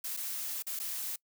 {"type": "noise with dropouts", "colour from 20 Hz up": "blue", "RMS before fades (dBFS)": -37, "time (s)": [0.04, 1.16], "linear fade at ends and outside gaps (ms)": 5, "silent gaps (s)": [[0.167, 0.172], [0.624, 0.666], [0.791, 0.798]], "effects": ["noise-tail reverb RT60 0.1 s tail -24 dB re dry"]}